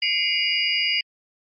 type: tone cluster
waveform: sine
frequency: 2071 / 2235 / 2405 / 2861 / 4852 Hz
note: C7 / C#7 / D7 / F7 / D#8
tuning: -18 / +14 / +41 / +41 / -44 cents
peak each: -28 / -28 / -28 / -23 / -25 dBFS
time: 0.02-1.01 s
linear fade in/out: 5 ms
effects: MP3 32 kbps